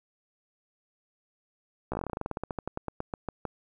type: slowing click train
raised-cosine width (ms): 1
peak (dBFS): -18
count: 25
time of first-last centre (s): 1.92-3.453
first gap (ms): 15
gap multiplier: 1.11
effects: 10-bit